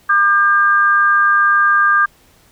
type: tone pair together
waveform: sine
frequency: 1200 / 1601.8 Hz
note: D6 / G6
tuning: +37 / +37 cents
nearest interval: perfect fourth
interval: 500 cents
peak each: -12 dBFS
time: 0.09-2.06 s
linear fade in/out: 10 ms
effects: pink hiss -51 dBFS RMS until 2.51 s